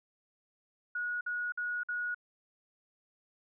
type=tone bursts; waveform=sine; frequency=1454 Hz; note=F#6; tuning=31 cents flat; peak=-32 dBFS; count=4; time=0.95-2.146 s; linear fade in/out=5 ms; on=260 ms; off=52 ms; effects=none